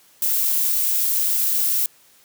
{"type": "noise", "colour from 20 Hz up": "violet", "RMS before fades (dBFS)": -20, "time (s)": [0.22, 1.86], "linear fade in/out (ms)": 2, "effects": ["white hiss -54 dBFS RMS until 2.24 s", "high-pass 80 Hz 12 dB/octave"]}